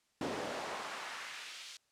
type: noise with high-pass filter sweep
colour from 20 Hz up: brown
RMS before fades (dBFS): -42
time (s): 0.21-1.77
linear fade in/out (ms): 2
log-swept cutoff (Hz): 310 to 3900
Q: 1.1
effects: white hiss -75 dBFS RMS until 1.91 s + low-pass 8000 Hz 12 dB/octave